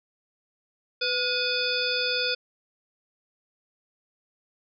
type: harmonic tone with a mistuned harmonic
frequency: 498.8 Hz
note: B4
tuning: 17 cents sharp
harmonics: 1 / 3 / 5 / 7 / 9 / 10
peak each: -31 / -31 / -31 / -31 / -31 / -31 dBFS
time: 1.01-2.35 s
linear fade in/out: 10 ms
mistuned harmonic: 3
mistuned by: -65 cents
effects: none